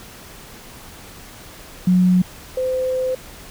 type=tone pair in turn; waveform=sine; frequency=182.1 / 514 Hz; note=F#3 / C5; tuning=-27 / -31 cents; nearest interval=octave + tritone; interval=1796 cents; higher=second; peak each=-11 / -18 dBFS; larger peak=first; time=1.87-2.22 / 2.57-3.15 s; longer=second; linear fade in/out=5 ms; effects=pink hiss -40 dBFS RMS until 3.5 s